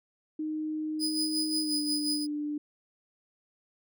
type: tone with pitch glide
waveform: sine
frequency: 309.5 to 296.4 Hz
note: D#4 to D4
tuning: -9 to +16 cents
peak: -30 dBFS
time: 0.39-2.58 s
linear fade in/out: 5 ms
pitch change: -75 cents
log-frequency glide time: 1.61-1.75 s
type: tone with tremolo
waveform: 35% pulse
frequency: 4978 Hz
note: D#8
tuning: in tune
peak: -26 dBFS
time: 0.99-2.27 s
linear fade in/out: 50 ms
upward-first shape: sine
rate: 5.6 Hz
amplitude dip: 60%
effects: none